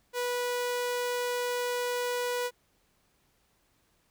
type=tone; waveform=sawtooth; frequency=489.9 Hz; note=B4; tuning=14 cents flat; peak=-25 dBFS; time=0.13-2.51 s; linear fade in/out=50 ms; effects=pink hiss -70 dBFS RMS until 4.1 s